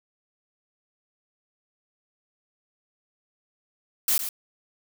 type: noise with echo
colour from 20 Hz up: blue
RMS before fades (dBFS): -22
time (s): 4.08-4.18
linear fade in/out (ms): 2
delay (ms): 110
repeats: 1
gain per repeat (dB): -9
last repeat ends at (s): 4.29
effects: none